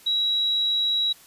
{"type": "tone", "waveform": "sine", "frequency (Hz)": 3878, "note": "B7", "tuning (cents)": -32, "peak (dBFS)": -20, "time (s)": [0.06, 1.13], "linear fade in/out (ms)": 10, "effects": ["white hiss -51 dBFS RMS until 1.26 s", "resampled to 32000 Hz"]}